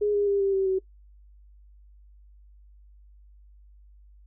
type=tone with pitch steps; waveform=sine; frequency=415.3 / 407.7 / 400.2 / 392.9 / 385.7 / 378.6 Hz; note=G#4 / G#4 / G4 / G4 / G4 / F#4; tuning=0 / -32 / +36 / +4 / -28 / +40 cents; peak=-21 dBFS; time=0.01-0.79 s; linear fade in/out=10 ms; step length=130 ms; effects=noise-tail reverb RT60 0.1 s tail -20 dB re dry + added 50 Hz sine -50 dBFS peak until 4.26 s